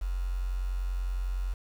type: tone with quantisation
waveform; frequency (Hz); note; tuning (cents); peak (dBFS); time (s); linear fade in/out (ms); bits
sine; 45.34; F#1; -34; -28; 0.01-1.54; 10; 8
effects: none